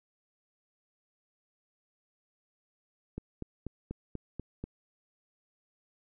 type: click train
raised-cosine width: 3 ms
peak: -24 dBFS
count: 7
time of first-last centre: 3.18-4.64 s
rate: 4.11 Hz
effects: none